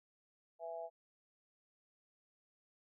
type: harmonic tone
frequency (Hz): 165.6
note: E3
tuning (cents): +8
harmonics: 3 / 4 / 5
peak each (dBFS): -50 / -43 / -50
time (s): 0.59-0.9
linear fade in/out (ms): 50
effects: none